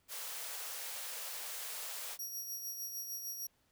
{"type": "high-pass noise", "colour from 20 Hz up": "white", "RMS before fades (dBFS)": -43, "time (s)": [0.08, 2.18], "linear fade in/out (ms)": 50, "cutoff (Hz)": 440, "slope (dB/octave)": 96}
{"type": "tone with tremolo", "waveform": "15% pulse", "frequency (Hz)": 5680, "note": "F8", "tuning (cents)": 28, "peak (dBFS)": -33, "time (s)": [2.19, 3.47], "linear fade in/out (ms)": 5, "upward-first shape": "sine", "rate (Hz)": 6.6, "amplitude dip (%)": 45}
{"effects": ["pink hiss -74 dBFS RMS until 3.71 s"]}